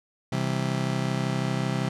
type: chord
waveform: 35% pulse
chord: C major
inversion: none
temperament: just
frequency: 130.81 / 163.52 / 196.22 Hz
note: C3 / E3 / G3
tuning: 0 / -14 / +2 cents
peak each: -26 / -29 / -29 dBFS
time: 0.32-1.89 s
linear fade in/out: 5 ms
effects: low-pass 8000 Hz 12 dB/octave